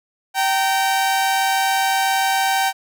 sawtooth tone pair together, 774 / 921.3 Hz, G5 / A#5, -22 / -21 cents, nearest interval minor third, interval 301 cents, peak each -13 / -21 dBFS, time 0.34-2.73 s, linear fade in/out 50 ms, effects none

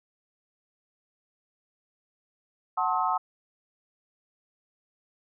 sine chord, F# diminished seventh, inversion none, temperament just, 740 / 888 / 1065.6 / 1278.7 Hz, F#5 / A5 / C6 / Eb6, 0 / +16 / +31 / +47 cents, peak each -29 dBFS, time 2.77-3.18 s, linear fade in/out 10 ms, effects none

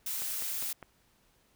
blue noise, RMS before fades -35 dBFS, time 0.06-0.73 s, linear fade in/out 5 ms
click train, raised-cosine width 0.5 ms, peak -29 dBFS, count 4, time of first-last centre 0.22-0.827 s, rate 4.94 Hz
effects pink hiss -68 dBFS RMS until 1.55 s

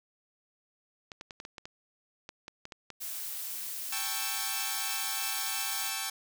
clicks, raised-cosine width 0.2 ms, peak -25 dBFS, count 12, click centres 1.118 / 1.211 / 1.308 / 1.401 / 1.451 / 1.582 / 1.655 / 2.291 / 2.481 / 2.654 / 2.722 / 2.903 s
blue noise, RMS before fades -38 dBFS, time 3-5.91 s, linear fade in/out 20 ms
5% pulse chord, A dominant seventh, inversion third, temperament equal, 784 / 880 / 1108.7 / 1318.5 Hz, G5 / A5 / C#6 / E6, 0 / 0 / 0 / 0 cents, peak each -25 / -27 / -27 / -27 dBFS, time 3.92-6.1 s, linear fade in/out 5 ms
effects none

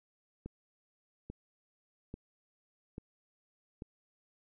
click train, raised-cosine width 3 ms, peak -29 dBFS, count 5, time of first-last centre 0.46-3.821 s, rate 1.19 Hz, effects none

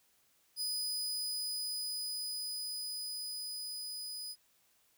sawtooth tone with level ramp, 4978 Hz, D#8, in tune, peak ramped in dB -31 to -38 dBFS, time 0.56-4.36 s, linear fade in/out 50 ms, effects white hiss -71 dBFS RMS until 4.97 s

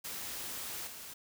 white noise with level steps, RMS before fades -41 / -47 dBFS, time 0.04-1.14 s, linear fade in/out 10 ms, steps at 0.86 s, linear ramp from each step 20 ms, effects none

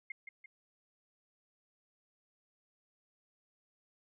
sine tone with echo, 2124 Hz, C7, 25 cents sharp, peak -38 dBFS, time 0.1-0.12 s, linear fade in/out 5 ms, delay 170 ms, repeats 2, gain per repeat -6 dB, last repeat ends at 0.46 s, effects none

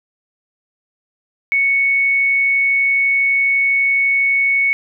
sine tone, 2217 Hz, C#7, in tune, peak -12 dBFS, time 1.52-4.73 s, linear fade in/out 0 ms, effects none

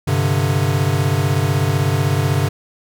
square chord, G suspended fourth, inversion none, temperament equal with one note detuned, 98.4 / 130.81 / 146.83 Hz, G2 / C3 / D3, +7 / 0 / 0 cents, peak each -20 dBFS, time 0.07-2.49 s, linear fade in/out 10 ms, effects none

